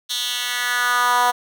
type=tone with high-pass filter sweep; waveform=10% pulse; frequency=245 Hz; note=B3; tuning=14 cents flat; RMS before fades=-20 dBFS; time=0.09-1.32 s; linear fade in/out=20 ms; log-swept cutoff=3800 to 810 Hz; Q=2.5; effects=none